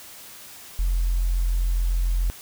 sine tone, 43.55 Hz, F1, 4 cents flat, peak -18 dBFS, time 0.79-2.3 s, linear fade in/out 0 ms, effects tanh soft clip ceiling -15 dBFS + white hiss -43 dBFS RMS until 2.41 s

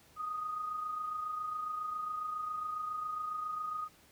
sine tone with amplitude modulation, 1243 Hz, D#6, 2 cents flat, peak -33 dBFS, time 0.16-3.89 s, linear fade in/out 50 ms, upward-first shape sine, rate 27.3 Hz, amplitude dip 45%, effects pink hiss -62 dBFS RMS until 4.11 s + high-pass 60 Hz 12 dB/octave

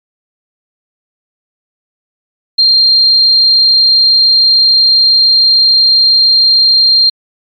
sine tone, 4189 Hz, C8, 1 cent sharp, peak -4 dBFS, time 2.58-7.1 s, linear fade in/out 10 ms, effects MP3 96 kbps

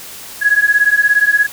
sine beating tone pair, 1665 / 1682 Hz, G#6 / G#6, +4 / +22 cents, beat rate 17 Hz, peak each -12 dBFS, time 0.41-1.47 s, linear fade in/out 20 ms, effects white hiss -32 dBFS RMS until 1.52 s

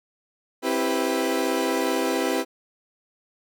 30% pulse chord, C major seventh, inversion none, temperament equal with one note detuned, 264.8 / 329.6 / 392 / 493.9 Hz, C4 / E4 / G4 / B4, +21 / 0 / 0 / 0 cents, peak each -25 dBFS, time 0.62-2.45 s, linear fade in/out 50 ms, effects none

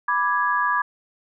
sine chord, G# diminished, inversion first, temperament equal, 987.8 / 1174.7 / 1661.2 Hz, B5 / D6 / G#6, 0 / 0 / 0 cents, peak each -23 dBFS, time 0.08-0.82 s, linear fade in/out 5 ms, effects none

